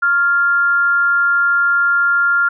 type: tone with amplitude modulation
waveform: sine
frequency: 1396.9 Hz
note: F6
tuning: in tune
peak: -9 dBFS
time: 0.02-2.49 s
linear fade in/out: 10 ms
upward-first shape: sine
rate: 294 Hz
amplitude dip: 45%
effects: none